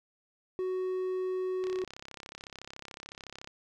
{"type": "tone", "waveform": "triangle", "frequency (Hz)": 371.2, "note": "F#4", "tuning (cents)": 6, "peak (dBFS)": -28, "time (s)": [0.59, 1.84], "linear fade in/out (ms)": 0}
{"type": "click train", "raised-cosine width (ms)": 0.2, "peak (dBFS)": -26, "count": 63, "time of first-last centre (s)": [1.64, 3.474], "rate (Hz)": 33.8}
{"effects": []}